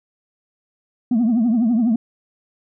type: tone with vibrato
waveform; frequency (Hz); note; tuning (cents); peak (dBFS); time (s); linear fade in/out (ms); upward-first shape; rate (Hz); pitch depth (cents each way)
sine; 231.7; A#3; -10; -12; 1.11-1.96; 5; triangle; 12; 170
effects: tanh soft clip ceiling -12 dBFS